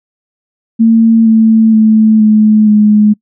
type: tone with pitch steps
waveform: sine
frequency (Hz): 226.3 / 222.3 / 218.3 / 214.5 / 210.7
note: A3 / A3 / A3 / A3 / G#3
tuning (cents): +49 / +18 / -13 / -44 / +25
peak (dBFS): -3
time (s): 0.79-3.14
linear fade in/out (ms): 20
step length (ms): 470
effects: noise-tail reverb RT60 0.1 s tail -26 dB re dry